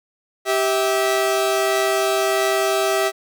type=tone pair together; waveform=sawtooth; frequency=390.3 / 650 Hz; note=G4 / E5; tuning=-8 / -24 cents; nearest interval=major sixth; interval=884 cents; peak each=-16 dBFS; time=0.45-3.12 s; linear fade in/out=50 ms; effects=none